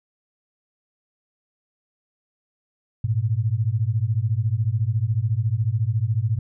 sine beating tone pair, 103.8 / 117.8 Hz, G#2 / A#2, 0 / +19 cents, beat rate 14 Hz, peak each -22 dBFS, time 3.04-6.39 s, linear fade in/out 5 ms, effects none

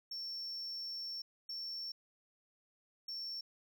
triangle tone bursts at uneven times, 5440 Hz, F8, 46 cents flat, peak -39 dBFS, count 3, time 0.11-1.22 / 1.49-1.92 / 3.08-3.41 s, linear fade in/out 5 ms, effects none

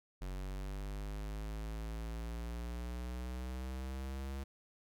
square linear sweep, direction up, 46.22 to 68.3 Hz, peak -40 dBFS, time 0.21-4.44 s, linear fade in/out 10 ms, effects none

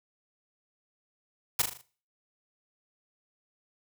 white noise with echo, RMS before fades -24 dBFS, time 1.59-1.62 s, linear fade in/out 5 ms, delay 39 ms, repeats 5, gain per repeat -6 dB, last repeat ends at 1.815 s, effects noise-tail reverb RT60 0.4 s tail -18 dB re dry

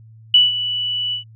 sine tone with ADSR envelope, 2960 Hz, F#7, in tune, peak -6 dBFS, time 0.34-1.24 s, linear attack 4 ms, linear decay 170 ms, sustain -13 dB, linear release 110 ms, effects added 111 Hz sine -41 dBFS peak until 1.35 s

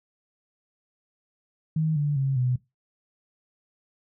sine tone with pitch steps, 157.6 / 146.2 / 135.62 / 125.81 Hz, D#3 / D3 / C#3 / B2, +23 / -7 / -38 / +32 cents, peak -21 dBFS, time 1.76-2.56 s, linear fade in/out 5 ms, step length 200 ms, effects noise-tail reverb RT60 0.2 s tail -19 dB re dry

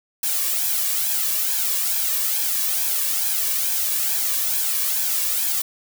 blue noise with flanger, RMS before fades -22 dBFS, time 0.23-5.62 s, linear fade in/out 5 ms, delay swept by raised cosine 1.2 to 1.79 ms, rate 2.3 Hz, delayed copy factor +0.65, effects none

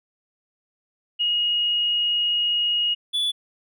sine / triangle tone pair in turn, 2879 / 3445 Hz, F#7 / A7, -48 / -37 cents, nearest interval minor third, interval 311 cents, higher second, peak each -19 dBFS, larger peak neither, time 1.19-2.95 / 3.13-3.32 s, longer first, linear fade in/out 20 ms, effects none

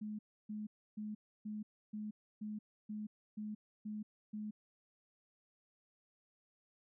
sine tone bursts, 212.2 Hz, G#3, 38 cents sharp, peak -40 dBFS, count 10, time 0.01-4.51 s, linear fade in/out 10 ms, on 180 ms, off 300 ms, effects none

